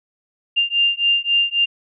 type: beating tone pair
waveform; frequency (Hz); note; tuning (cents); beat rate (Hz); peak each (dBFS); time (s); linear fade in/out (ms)
sine; 2794 / 2797.7; F7 / F7; 0 / +2; 3.7; -18; 0.56-1.66; 20
effects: none